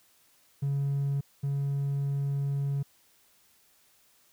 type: tone pair in turn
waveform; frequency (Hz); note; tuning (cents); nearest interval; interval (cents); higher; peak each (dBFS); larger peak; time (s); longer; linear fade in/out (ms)
triangle; 140 / 140; C#3 / C#3; +18 / +18; unison; 0; neither; -23 / -24; first; 0.62-1.21 / 1.43-2.83; second; 10
effects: tanh soft clip ceiling -21 dBFS + white hiss -64 dBFS RMS until 4.32 s